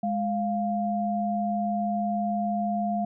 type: tone pair together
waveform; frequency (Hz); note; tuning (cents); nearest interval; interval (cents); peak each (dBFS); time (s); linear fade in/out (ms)
sine; 207.7 / 698.6; G#3 / F5; 0 / 0; octave + major sixth; 2100; -27; 0.03-3.05; 5
effects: none